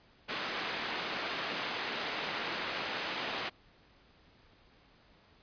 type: band-pass noise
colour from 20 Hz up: white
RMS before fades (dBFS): -37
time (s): 0.28-3.5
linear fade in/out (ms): 20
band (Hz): 200 to 3000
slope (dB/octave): 12
effects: pink hiss -63 dBFS RMS until 5.42 s + resampled to 11025 Hz